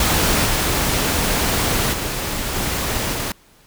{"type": "noise with level steps", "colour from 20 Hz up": "pink", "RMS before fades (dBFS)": [-17, -19, -24, -22, -24], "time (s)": [0, 3.32], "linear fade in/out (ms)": 2, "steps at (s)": [0.45, 1.92, 2.54, 3.12], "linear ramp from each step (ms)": 20, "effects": ["pink hiss -52 dBFS RMS until 3.66 s"]}